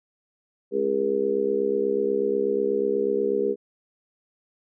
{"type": "harmonic tone with a mistuned harmonic", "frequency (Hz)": 68.2, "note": "C#2", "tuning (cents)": -28, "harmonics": [3, 4, 5, 6, 7], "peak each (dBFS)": [-33, -33, -33, -23, -26], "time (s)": [0.71, 3.56], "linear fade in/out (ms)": 50, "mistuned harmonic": 3, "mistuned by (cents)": 35, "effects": []}